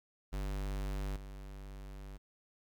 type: tone with level steps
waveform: square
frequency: 49 Hz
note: G1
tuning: in tune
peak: -36 / -46 dBFS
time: 0.32-2.18 s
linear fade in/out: 20 ms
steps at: 1.16 s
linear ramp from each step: 5 ms
effects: 12-bit